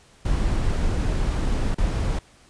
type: noise with dropouts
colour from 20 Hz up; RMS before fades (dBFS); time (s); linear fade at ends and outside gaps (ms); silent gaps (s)
brown; -22; 0.25-2.19; 5; 1.746-1.781
effects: pink hiss -54 dBFS RMS until 2.49 s + resampled to 22050 Hz